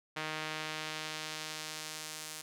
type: tone with band-pass filter sweep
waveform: sawtooth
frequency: 155.56 Hz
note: D#3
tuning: in tune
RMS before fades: -41 dBFS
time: 0.16-2.42 s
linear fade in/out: 10 ms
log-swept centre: 2200 to 8600 Hz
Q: 0.78
effects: none